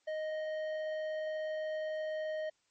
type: tone with tanh clipping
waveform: sine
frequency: 622.3 Hz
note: D#5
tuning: in tune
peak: -36 dBFS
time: 0.07-2.5 s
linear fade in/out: 10 ms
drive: 10 dB
effects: white hiss -75 dBFS RMS until 2.7 s + MP3 32 kbps